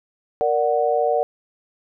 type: chord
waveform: sine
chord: Bb augmented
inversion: none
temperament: equal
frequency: 466.2 / 587.3 / 740 Hz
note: Bb4 / D5 / F#5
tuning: 0 / 0 / 0 cents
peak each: -21 dBFS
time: 0.41-1.23 s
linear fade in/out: 0 ms
effects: none